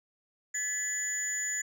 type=tone cluster; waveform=sine; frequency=1714 / 1982 / 6960 Hz; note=A6 / B6 / A8; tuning=-46 / +6 / -20 cents; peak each=-36 / -36 / -30 dBFS; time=0.54-1.62 s; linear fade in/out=10 ms; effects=tanh soft clip ceiling -26 dBFS